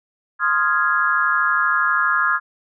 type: chord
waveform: sine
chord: F minor seventh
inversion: second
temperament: equal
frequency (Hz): 1046.5 / 1244.5 / 1396.9 / 1661.2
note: C6 / Eb6 / F6 / Ab6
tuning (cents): 0 / 0 / 0 / 0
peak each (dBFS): -24 / -21 / -20 / -20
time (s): 0.39-2.4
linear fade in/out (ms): 50
effects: none